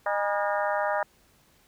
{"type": "harmonic tone with a mistuned harmonic", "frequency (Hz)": 203.9, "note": "G#3", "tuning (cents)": -32, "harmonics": [3, 4, 5, 6, 7, 8, 9], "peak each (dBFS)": [-28, -30, -32, -34, -35, -36, -37], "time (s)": [0.06, 1.03], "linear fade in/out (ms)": 2, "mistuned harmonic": 5, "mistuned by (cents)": -96, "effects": ["pink hiss -62 dBFS RMS until 1.67 s"]}